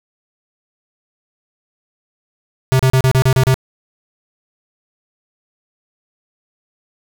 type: tone bursts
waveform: square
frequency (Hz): 130.81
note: C3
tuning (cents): 0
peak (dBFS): -10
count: 8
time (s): 2.72-3.542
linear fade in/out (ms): 0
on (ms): 73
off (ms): 34
effects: none